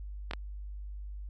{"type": "clicks", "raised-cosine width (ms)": 0.3, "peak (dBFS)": -18, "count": 2, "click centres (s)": [0.311, 0.335], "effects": ["added 50 Hz sine -38 dBFS peak until 1.29 s", "MP3 48 kbps"]}